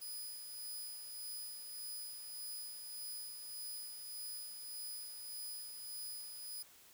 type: tone with tremolo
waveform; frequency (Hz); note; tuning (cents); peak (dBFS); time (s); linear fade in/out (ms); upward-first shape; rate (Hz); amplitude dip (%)
5% pulse; 4978; D#8; 0; -36; 0.01-6.63; 10; sine; 1.7; 40
effects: white hiss -62 dBFS RMS until 6.93 s